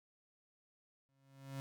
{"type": "tone with exponential growth", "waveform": "35% pulse", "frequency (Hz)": 136.1, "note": "C#3", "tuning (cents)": -31, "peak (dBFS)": -38, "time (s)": [1.09, 1.6], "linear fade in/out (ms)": 0, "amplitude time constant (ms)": 110, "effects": []}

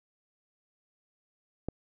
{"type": "click", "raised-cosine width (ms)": 2, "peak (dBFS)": -19, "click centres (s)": 1.686, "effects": []}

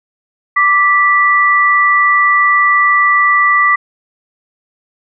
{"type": "tone pair together", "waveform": "sine", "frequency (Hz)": [1172.7, 1966], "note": ["D6", "B6"], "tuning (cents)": [-3, -8], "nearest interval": "major sixth", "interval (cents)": 895, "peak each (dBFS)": -10, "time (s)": [0.56, 3.76], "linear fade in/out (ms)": 10, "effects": []}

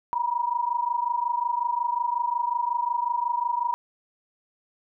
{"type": "tone pair together", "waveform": "sine", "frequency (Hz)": [947, 972.5], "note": ["A#5", "B5"], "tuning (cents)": [27, -27], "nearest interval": "unison", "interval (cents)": 46, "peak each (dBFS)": -26, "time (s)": [0.13, 3.74], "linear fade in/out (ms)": 0, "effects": []}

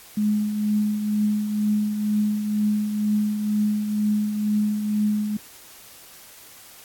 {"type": "tone with tremolo", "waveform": "sine", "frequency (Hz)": 210.4, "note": "G#3", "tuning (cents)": 23, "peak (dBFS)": -17, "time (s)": [0.17, 5.37], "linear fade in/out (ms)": 5, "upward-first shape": "triangle", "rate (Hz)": 2.1, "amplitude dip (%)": 55, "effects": ["white hiss -46 dBFS RMS until 6.84 s", "AAC 64 kbps"]}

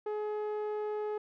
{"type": "tone with low-pass filter", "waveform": "sawtooth", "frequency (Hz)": 422.7, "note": "G#4", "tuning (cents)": 31, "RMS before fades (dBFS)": -35, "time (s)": [0.06, 1.18], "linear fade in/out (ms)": 5, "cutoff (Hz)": 860, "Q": 0.58, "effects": []}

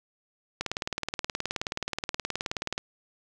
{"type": "click train", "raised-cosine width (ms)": 0.2, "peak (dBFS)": -12, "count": 42, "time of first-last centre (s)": [0.61, 2.779], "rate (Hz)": 18.9, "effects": []}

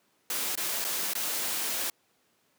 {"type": "noise with dropouts", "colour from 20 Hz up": "white", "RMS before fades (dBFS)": -31, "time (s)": [0.3, 1.9], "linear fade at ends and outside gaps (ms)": 2, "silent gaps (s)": [[0.554, 0.575], [0.843, 0.848], [1.135, 1.152]], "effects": ["pink hiss -69 dBFS RMS until 2.58 s", "high-pass 200 Hz 12 dB/octave"]}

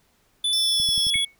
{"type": "tone with pitch glide", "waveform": "square", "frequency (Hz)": [3485, 3372], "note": ["A7", "G#7"], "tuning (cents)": [-17, 26], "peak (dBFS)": -21, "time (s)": [0.44, 1.25], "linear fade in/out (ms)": 5, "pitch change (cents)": -57, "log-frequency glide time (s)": [0.57, 0.98]}
{"type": "tone", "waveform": "45% pulse", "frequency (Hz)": 5340, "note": "E8", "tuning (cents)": 22, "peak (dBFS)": -25, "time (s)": [0.53, 1.1], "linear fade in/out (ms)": 0}
{"type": "click train", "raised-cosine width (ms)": 5, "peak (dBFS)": -26, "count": 5, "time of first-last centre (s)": [0.8, 1.157], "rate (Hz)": 11.2}
{"type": "tone with exponential decay", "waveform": "sine", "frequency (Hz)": 2217, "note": "C#7", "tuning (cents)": 0, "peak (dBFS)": -19, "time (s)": [1.14, 1.35], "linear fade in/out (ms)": 1, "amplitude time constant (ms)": 44}
{"effects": ["pink hiss -64 dBFS RMS until 1.39 s"]}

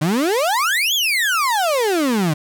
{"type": "exponential two-way sweep", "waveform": "35% pulse", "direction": "up then down", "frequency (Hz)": [143.6, 3481, 145.4], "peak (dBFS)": -14, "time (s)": [0.01, 2.34], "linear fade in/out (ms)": 10, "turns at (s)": 0.94, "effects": []}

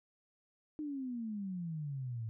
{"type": "exponential sweep", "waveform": "sine", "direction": "down", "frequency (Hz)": [309.2, 108.5], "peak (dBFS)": -37, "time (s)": [0.79, 2.29], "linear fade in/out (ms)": 0, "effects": []}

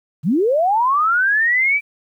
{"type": "linear sweep", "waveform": "sine", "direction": "up", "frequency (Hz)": [126.7, 2349], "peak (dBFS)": -13, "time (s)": [0.23, 1.81], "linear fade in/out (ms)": 50, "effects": ["9-bit"]}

